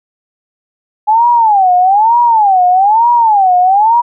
sine tone with vibrato, 830.6 Hz, G#5, in tune, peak -5 dBFS, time 1.07-4.02 s, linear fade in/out 20 ms, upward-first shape sine, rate 1.1 Hz, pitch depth 250 cents each way, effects none

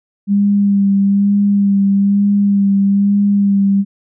sine tone with vibrato, 200 Hz, G3, 35 cents sharp, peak -9 dBFS, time 0.27-3.85 s, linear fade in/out 50 ms, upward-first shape sine, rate 1.1 Hz, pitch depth 22 cents each way, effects none

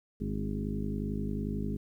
harmonic tone with a mistuned harmonic, 51.2 Hz, G#1, 24 cents flat, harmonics 1 / 2 / 3 / 4 / 5 / 6 / 7 / 8, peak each -37 / -40 / -39 / -35 / -40 / -44 / -47 / -43 dBFS, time 0.2-1.77 s, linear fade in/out 10 ms, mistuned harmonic 5, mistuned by +42 cents, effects 11-bit

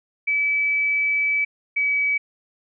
sine tone pair in turn, 2298 / 2281 Hz, D7 / C#7, -38 / +49 cents, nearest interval unison, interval 13 cents, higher first, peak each -18 dBFS, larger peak neither, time 0.27-1.45 / 1.76-2.18 s, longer first, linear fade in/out 10 ms, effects none

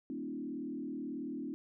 sine tone with frequency modulation, 277.2 Hz, C#4, in tune, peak -37 dBFS, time 0.1-1.54 s, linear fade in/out 0 ms, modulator 38.4 Hz, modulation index 1.4, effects none

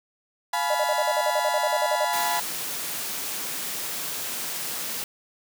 35% pulse chord, F diminished, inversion none, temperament equal with one note detuned, 698.5 / 849.5 / 987.8 Hz, F5 / Ab5 / Cb6, 0 / +39 / 0 cents, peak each -28 / -26 / -25 dBFS, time 0.53-2.4 s, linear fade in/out 5 ms
sine tone bursts, 610 Hz, D#5, 34 cents flat, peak -22 dBFS, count 15, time 0.7-2.049 s, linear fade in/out 5 ms, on 47 ms, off 46 ms
white high-pass noise, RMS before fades -31 dBFS, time 2.13-5.04 s, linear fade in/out 2 ms, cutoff 120 Hz, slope 24 dB/octave
effects none

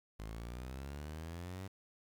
sawtooth exponential sweep, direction up, 52.3 to 97.3 Hz, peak -39 dBFS, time 0.19-1.68 s, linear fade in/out 10 ms, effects 11-bit

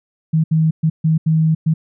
sine tone bursts at uneven times, 159.1 Hz, D#3, 39 cents sharp, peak -11 dBFS, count 6, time 0.33-0.44 / 0.51-0.71 / 0.83-0.9 / 1.04-1.18 / 1.26-1.55 / 1.66-1.74 s, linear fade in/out 10 ms, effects none

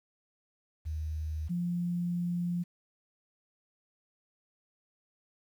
sine tone pair in turn, 77.78 / 174.61 Hz, D#2 / F3, 0 / 0 cents, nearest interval octave + major second, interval 1400 cents, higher second, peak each -32 / -29 dBFS, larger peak second, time 0.85-1.49 / 1.49-2.64 s, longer second, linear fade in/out 20 ms, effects 10-bit

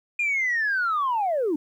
sine linear sweep, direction down, 2445 to 277.9 Hz, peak -20 dBFS, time 0.19-1.56 s, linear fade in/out 5 ms, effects tanh soft clip ceiling -18 dBFS + 10-bit

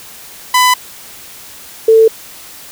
sawtooth / sine tone pair in turn, 1001 / 445.9 Hz, B5 / A4, +23 / +23 cents, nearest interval octave + major second, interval 1400 cents, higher first, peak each -3 dBFS, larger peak neither, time 0.54-0.74 / 1.88-2.08 s, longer neither, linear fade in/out 5 ms, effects white hiss -34 dBFS RMS until 2.71 s

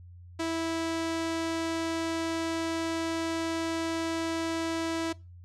sawtooth tone with low-pass filter, 328.1 Hz, E4, 8 cents flat, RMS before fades -31 dBFS, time 0.39-5.13 s, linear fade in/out 10 ms, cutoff 7500 Hz, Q 0.91, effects noise-tail reverb RT60 0.3 s tail -23 dB re dry + added 88 Hz sine -46 dBFS peak until 5.44 s

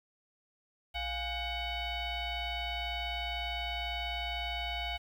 sine tone with frequency modulation, 1465 Hz, F#6, 18 cents flat, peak -33 dBFS, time 0.94-4.98 s, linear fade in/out 20 ms, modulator 763 Hz, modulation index 2.7, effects 10-bit

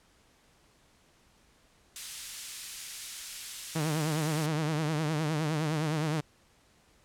white high-pass noise, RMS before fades -39 dBFS, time 1.96-4.46 s, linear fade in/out 0 ms, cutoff 2100 Hz, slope 12 dB/octave
sawtooth tone with vibrato, 154.7 Hz, D#3, 10 cents flat, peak -24 dBFS, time 3.75-6.21 s, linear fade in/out 10 ms, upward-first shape triangle, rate 9.7 Hz, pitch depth 110 cents each way
effects pink hiss -64 dBFS RMS until 7.04 s + low-pass 10000 Hz 12 dB/octave

